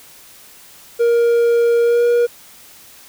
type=tone with pitch glide; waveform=triangle; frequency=470 to 477.1 Hz; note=A#4 to A#4; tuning=+14 to +40 cents; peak=-9 dBFS; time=0.99-2.27 s; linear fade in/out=20 ms; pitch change=+26 cents; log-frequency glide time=1.83-2.04 s; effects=white hiss -43 dBFS RMS until 3.08 s